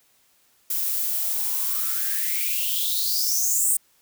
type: noise with high-pass filter sweep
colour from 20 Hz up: violet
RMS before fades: -24 dBFS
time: 0.7-3.77 s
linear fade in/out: 5 ms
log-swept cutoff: 400 to 8800 Hz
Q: 8.6
effects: white hiss -62 dBFS RMS until 4.01 s